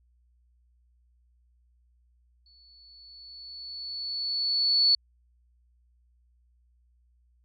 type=tone with exponential growth; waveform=sine; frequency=4435 Hz; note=C#8; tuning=in tune; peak=-17 dBFS; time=2.46-4.95 s; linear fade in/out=2 ms; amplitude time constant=540 ms; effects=added 60 Hz sine -62 dBFS peak until 7.44 s